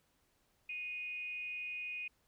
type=tone with frequency modulation; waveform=sine; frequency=2482 Hz; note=D#7; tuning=5 cents flat; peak=-39 dBFS; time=0.69-2.08 s; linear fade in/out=5 ms; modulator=337 Hz; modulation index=0.33; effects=pink hiss -75 dBFS RMS until 2.27 s